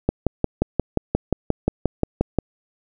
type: click train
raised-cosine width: 2 ms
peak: -4 dBFS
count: 14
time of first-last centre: 0.09-2.387 s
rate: 5.66 Hz
effects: none